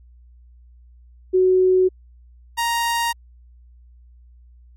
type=tone pair in turn; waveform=sine / sawtooth; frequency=371.1 / 935.1 Hz; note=F#4 / A#5; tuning=+5 / +5 cents; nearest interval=octave + major third; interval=1600 cents; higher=second; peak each=-12 / -15 dBFS; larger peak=first; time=1.33-1.89 / 2.57-3.13 s; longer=neither; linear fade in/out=20 ms; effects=added 60 Hz sine -45 dBFS peak until 4.76 s + MP3 64 kbps